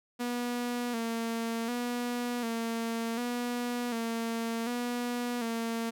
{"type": "tone with vibrato", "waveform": "sawtooth", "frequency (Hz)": 235.7, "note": "A#3", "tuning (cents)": 19, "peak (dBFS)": -27, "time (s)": [0.19, 5.91], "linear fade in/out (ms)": 20, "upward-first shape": "square", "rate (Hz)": 0.67, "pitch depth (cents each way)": 50, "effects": []}